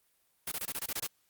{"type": "noise bursts", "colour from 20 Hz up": "white", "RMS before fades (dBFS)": -35, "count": 9, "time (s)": [0.47, 1.068], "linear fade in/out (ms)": 5, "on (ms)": 46, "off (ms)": 23, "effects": ["white hiss -72 dBFS RMS until 1.29 s", "Opus 32 kbps"]}